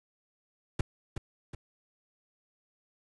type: noise with echo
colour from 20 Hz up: brown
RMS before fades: -26 dBFS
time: 0.79-0.81 s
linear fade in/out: 5 ms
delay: 370 ms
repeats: 2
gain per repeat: -7 dB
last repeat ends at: 1.55 s
effects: resampled to 24000 Hz